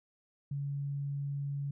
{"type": "tone", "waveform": "sine", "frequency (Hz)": 141.2, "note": "C#3", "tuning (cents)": 32, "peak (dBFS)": -33, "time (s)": [0.51, 1.71], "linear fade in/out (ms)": 5, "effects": []}